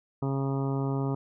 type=harmonic tone; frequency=136.5 Hz; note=C#3; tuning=26 cents flat; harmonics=1 / 2 / 3 / 4 / 5 / 6 / 7 / 8 / 9; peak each=-28 / -32 / -35 / -43 / -42 / -44 / -42 / -49 / -44 dBFS; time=0.22-1.15 s; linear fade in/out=5 ms; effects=none